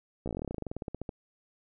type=slowing click train; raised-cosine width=2 ms; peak=-22 dBFS; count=23; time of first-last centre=0.26-1.092 s; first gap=15 ms; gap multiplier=1.08; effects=none